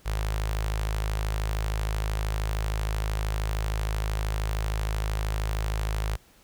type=tone with notch filter; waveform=sawtooth; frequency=53 Hz; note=G#1; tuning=36 cents sharp; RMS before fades=-28 dBFS; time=0.05-6.17 s; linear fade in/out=20 ms; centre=250 Hz; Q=0.53; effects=pink hiss -58 dBFS RMS until 6.43 s